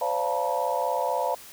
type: tone cluster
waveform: sine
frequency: 513 / 577 / 693 / 884 / 960 Hz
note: C5 / D5 / F5 / A5 / B5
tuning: -34 / -31 / -14 / +8 / -49 cents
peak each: -30 dBFS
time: 0.01-1.35 s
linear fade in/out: 5 ms
effects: white hiss -46 dBFS RMS until 1.52 s